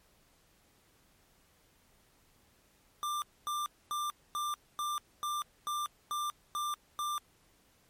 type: tone bursts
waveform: square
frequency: 1188 Hz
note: D6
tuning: 20 cents sharp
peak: -33 dBFS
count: 10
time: 3.03-7.18 s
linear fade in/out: 0 ms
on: 190 ms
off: 250 ms
effects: pink hiss -67 dBFS RMS until 7.89 s + MP3 64 kbps